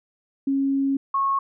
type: tone pair in turn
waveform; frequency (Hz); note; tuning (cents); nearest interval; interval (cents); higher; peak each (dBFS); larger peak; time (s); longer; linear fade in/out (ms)
sine; 273.7 / 1094.8; C#4 / C#6; -22 / -22; 2 octaves; 2400; second; -19; neither; 0.47-0.97 / 1.14-1.39; first; 5
effects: none